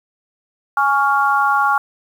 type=chord; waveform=sine; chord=Db major; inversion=second; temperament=equal with one note detuned; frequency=830.6 / 1117.7 / 1396.9 Hz; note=Ab5 / Db6 / F6; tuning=0 / +14 / 0 cents; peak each=-17 dBFS; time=0.77-1.78 s; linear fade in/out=2 ms; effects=7-bit